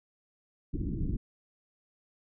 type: low-pass noise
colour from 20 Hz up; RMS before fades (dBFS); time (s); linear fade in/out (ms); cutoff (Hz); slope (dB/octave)
pink; -32; 0.73-1.17; 10; 340; 48
effects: none